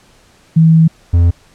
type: tone pair in turn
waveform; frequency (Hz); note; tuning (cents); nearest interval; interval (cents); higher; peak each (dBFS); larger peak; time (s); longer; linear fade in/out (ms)
sine / triangle; 161.9 / 85.76; E3 / F2; -31 / -31; major seventh; 1100; first; -4; neither; 0.56-0.88 / 1.13-1.31; first; 10
effects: pink hiss -48 dBFS RMS until 1.54 s + low-pass 9000 Hz 12 dB/octave